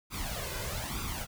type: noise with flanger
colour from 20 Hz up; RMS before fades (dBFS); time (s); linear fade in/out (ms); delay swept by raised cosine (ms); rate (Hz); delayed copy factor
pink; -36; 0.1-1.27; 50; 0.82 to 2.02; 1.1; +0.7
effects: none